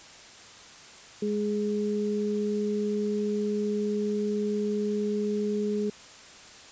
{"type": "tone pair together", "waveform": "sine", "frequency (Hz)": [207.7, 417.7], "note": ["G#3", "G#4"], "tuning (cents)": [0, 10], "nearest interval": "octave", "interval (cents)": 1210, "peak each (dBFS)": -28, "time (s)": [1.22, 5.9], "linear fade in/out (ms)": 5, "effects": ["white hiss -48 dBFS RMS until 6.71 s", "resampled to 16000 Hz"]}